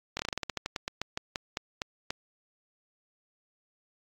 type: slowing click train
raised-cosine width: 0.2 ms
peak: -14 dBFS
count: 19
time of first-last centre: 0.17-2.105 s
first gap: 23 ms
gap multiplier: 1.16
effects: AAC 48 kbps